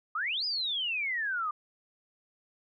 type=exponential two-way sweep; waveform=sine; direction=up then down; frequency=1183 to 5090 to 1183 Hz; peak=-29 dBFS; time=0.15-1.51 s; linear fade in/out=5 ms; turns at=0.45 s; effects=none